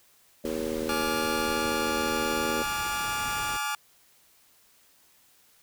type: harmonic tone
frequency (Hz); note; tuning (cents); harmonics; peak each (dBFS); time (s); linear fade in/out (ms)
79; D#2; +27; 3 / 4 / 5 / 6 / 7; -35 / -35 / -35 / -35 / -35; 0.44-2.63; 5
type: noise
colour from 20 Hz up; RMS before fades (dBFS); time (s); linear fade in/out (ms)
pink; -40; 0.45-3.57; 2
type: chord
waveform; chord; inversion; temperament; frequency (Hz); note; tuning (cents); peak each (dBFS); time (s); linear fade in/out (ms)
sawtooth; D diminished; second; just; 845.8 / 1174.7 / 1409.6; Ab5 / D6 / F6; +31 / 0 / +16; -29; 0.89-3.75; 2
effects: white hiss -61 dBFS RMS until 5.62 s